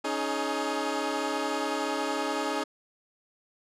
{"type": "chord", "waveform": "15% pulse", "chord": "C# suspended second", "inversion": "none", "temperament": "equal with one note detuned", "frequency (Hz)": [277.2, 311.1, 421.1], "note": ["C#4", "D#4", "G#4"], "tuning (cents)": [0, 0, 24], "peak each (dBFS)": -26, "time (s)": [0.04, 2.64], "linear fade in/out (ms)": 10, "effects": ["low-pass 8000 Hz 12 dB/octave"]}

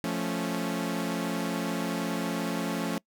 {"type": "chord", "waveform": "sawtooth", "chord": "F augmented", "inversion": "none", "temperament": "equal", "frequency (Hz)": [174.61, 220, 277.2], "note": ["F3", "A3", "C#4"], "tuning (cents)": [0, 0, 0], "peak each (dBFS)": -29, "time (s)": [0.04, 2.98], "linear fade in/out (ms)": 0, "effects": ["noise-tail reverb RT60 0.1 s tail -24 dB re dry"]}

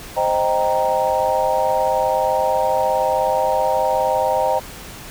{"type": "chord", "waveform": "sine", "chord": "C minor seventh", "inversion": "none", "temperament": "equal", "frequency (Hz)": [523.3, 622.3, 784, 932.3], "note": ["C5", "Eb5", "G5", "Bb5"], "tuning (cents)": [0, 0, 0, 0], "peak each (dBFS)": -21, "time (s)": [0.16, 4.6], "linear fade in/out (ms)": 20, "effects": ["pink hiss -36 dBFS RMS until 5.1 s"]}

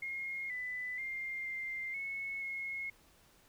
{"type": "tone with pitch steps", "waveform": "sine", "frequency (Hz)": [2144, 1997, 2108, 2096, 2195, 2167], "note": ["C7", "B6", "C7", "C7", "C#7", "C#7"], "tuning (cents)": [42, 19, 12, 2, -18, -40], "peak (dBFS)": -37, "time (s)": [0.02, 2.9], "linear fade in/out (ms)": 5, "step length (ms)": 480, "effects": ["pink hiss -65 dBFS RMS until 3.48 s"]}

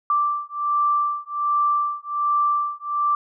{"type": "beating tone pair", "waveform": "sine", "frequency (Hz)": [1173, 1174.3], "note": ["D6", "D6"], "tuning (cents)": [-2, -1], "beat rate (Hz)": 1.3, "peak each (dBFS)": -22, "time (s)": [0.1, 3.15], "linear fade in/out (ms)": 2, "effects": []}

